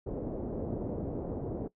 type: low-pass noise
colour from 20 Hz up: white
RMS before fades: -36 dBFS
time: 0.06-1.68 s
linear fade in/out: 10 ms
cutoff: 510 Hz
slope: 24 dB/octave
effects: noise-tail reverb RT60 0.1 s tail -19 dB re dry